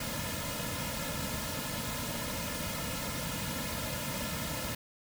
pink noise with comb filter, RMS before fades -36 dBFS, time 0-4.75 s, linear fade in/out 5 ms, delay 2.6 ms, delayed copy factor -1, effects none

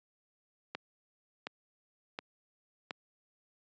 click train, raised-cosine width 0.3 ms, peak -21 dBFS, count 4, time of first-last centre 0.75-2.908 s, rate 1.39 Hz, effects high-pass 200 Hz 12 dB/octave + resampled to 16000 Hz

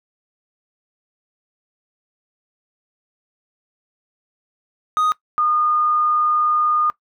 triangle / sine tone pair in turn, 1244.5 / 1221.7 Hz, D#6 / D#6, 0 / -32 cents, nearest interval unison, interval 32 cents, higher first, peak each -13 / -15 dBFS, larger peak first, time 4.97-5.12 / 5.38-6.9 s, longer second, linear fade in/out 0 ms, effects noise-tail reverb RT60 0.1 s tail -19 dB re dry

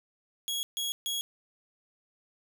sawtooth tone bursts, 3322 Hz, G#7, in tune, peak -27 dBFS, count 3, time 0.48-1.21 s, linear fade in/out 0 ms, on 150 ms, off 140 ms, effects none

